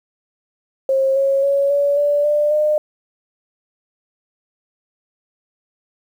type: tone with pitch steps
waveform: sine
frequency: 536 / 546.9 / 558.1 / 569.5 / 581.1 / 593 / 605.1 Hz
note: C5 / C#5 / C#5 / C#5 / D5 / D5 / D#5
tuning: +42 / -23 / +12 / +47 / -18 / +17 / -48 cents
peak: -13 dBFS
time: 0.89-2.78 s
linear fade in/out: 2 ms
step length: 270 ms
effects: 8-bit